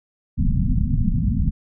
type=low-pass noise; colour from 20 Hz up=pink; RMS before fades=-19 dBFS; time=0.37-1.51 s; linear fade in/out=20 ms; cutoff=250 Hz; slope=96 dB/octave; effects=none